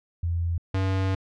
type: tone pair in turn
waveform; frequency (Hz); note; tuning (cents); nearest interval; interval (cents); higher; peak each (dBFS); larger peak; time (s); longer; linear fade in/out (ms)
sine / square; 85 / 95.41; F2 / G2; -46 / -46; major second; 200; second; -23; neither; 0.23-0.58 / 0.74-1.15; second; 5
effects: low-pass 4000 Hz 12 dB/octave